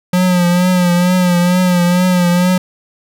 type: tone with vibrato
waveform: square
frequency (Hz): 178.9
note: F3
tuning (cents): +42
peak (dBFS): -10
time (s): 0.13-2.58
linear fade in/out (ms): 5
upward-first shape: triangle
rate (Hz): 2.2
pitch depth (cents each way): 51
effects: none